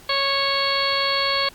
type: harmonic tone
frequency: 552 Hz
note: C#5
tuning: 7 cents flat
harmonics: 1 / 2 / 3 / 4 / 5 / 6 / 7 / 8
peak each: -27 / -25 / -30 / -27 / -32 / -28 / -32 / -24 dBFS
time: 0.09-1.49 s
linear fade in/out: 5 ms
effects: pink hiss -47 dBFS RMS until 1.54 s + Opus 48 kbps